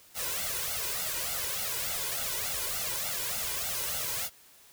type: noise with flanger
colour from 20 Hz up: white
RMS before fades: -33 dBFS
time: 0.14-4.3 s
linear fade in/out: 50 ms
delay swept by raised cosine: 1.4 to 2.06 ms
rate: 3.4 Hz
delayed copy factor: +0.95
effects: white hiss -57 dBFS RMS until 4.72 s